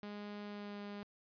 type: tone with pitch glide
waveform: sawtooth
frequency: 206.4 to 204 Hz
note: G#3 to G#3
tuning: -10 to -31 cents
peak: -40 dBFS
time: 0.03-1.03 s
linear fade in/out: 0 ms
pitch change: -21 cents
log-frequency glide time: 0.45-0.8 s
effects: resampled to 11025 Hz